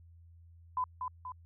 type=tone with echo; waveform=sine; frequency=1008 Hz; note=B5; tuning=35 cents sharp; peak=-29 dBFS; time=0.77-0.84 s; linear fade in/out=2 ms; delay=240 ms; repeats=2; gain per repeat=-5 dB; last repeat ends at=1.32 s; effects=added 84 Hz sine -54 dBFS peak until 1.45 s